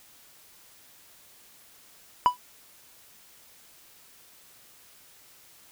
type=tone with exponential decay; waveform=triangle; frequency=987.8 Hz; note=B5; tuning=in tune; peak=-10 dBFS; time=2.26-2.37 s; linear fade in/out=0 ms; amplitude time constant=22 ms; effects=white hiss -55 dBFS RMS until 5.71 s